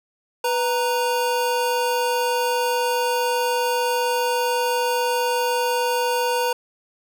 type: tone pair together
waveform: square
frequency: 493.7 / 932 Hz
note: B4 / A#5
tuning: -1 / -1 cents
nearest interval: major seventh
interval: 1100 cents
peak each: -23 dBFS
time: 0.44-6.53 s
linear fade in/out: 5 ms
effects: none